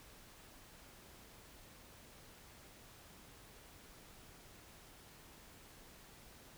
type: silence
effects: pink hiss -59 dBFS RMS until 6.57 s

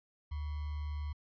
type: tone with sample-and-hold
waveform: sine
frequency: 74.4 Hz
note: D2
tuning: 23 cents sharp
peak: -35 dBFS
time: 0.31-1.13 s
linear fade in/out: 10 ms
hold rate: 1050 Hz
effects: resampled to 11025 Hz

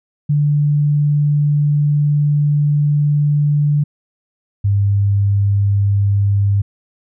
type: tone pair in turn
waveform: sine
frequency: 146.83 / 100.4 Hz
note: D3 / G2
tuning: 0 / +42 cents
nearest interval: perfect fifth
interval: 658 cents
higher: first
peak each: -11 dBFS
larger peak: neither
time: 0.29-3.84 / 4.64-6.62 s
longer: first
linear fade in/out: 10 ms
effects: none

